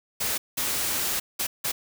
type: noise bursts at uneven times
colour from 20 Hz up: white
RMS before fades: -27 dBFS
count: 4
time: 0.2-0.38 / 0.57-1.2 / 1.39-1.47 / 1.64-1.72 s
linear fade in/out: 10 ms
effects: none